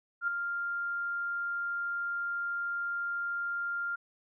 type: tone with ADSR envelope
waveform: sine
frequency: 1396.9 Hz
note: F6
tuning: in tune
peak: -25 dBFS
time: 0.21-3.96 s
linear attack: 68 ms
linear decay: 4 ms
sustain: -6 dB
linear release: 12 ms
effects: none